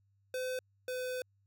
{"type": "tone pair in turn", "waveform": "square", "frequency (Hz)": [510, 505.6], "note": ["C5", "B4"], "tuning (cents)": [-44, 41], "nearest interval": "unison", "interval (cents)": 15, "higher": "first", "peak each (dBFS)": [-35, -36], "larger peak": "first", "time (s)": [[0.34, 0.59], [0.88, 1.22]], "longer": "second", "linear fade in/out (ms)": 2, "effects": ["added 99 Hz sine -69 dBFS peak until 1.46 s"]}